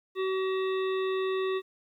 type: harmonic tone with a mistuned harmonic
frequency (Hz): 379.1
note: F#4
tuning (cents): +42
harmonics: 1 / 3 / 5 / 7 / 9 / 10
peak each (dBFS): -27 / -37 / -41 / -44 / -46 / -47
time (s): 0.15-1.62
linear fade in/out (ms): 50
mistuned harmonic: 9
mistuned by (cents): +63
effects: 11-bit